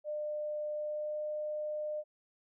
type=tone with pitch glide; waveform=sine; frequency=601 to 604.8 Hz; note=D5 to D#5; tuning=+40 to -49 cents; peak=-34 dBFS; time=0.04-2.04 s; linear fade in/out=50 ms; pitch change=+11 cents; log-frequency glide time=0.78-1.21 s; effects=none